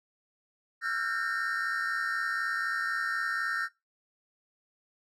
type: tone cluster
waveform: triangle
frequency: 1344 / 1408 / 1512 / 1591 / 1826 Hz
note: E6 / F6 / F#6 / G6 / A#6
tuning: +33 / +14 / +37 / +25 / -36 cents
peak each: -34 / -35 / -37 / -34 / -31 dBFS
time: 0.81-3.69 s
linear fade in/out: 50 ms
effects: noise-tail reverb RT60 0.2 s tail -19 dB re dry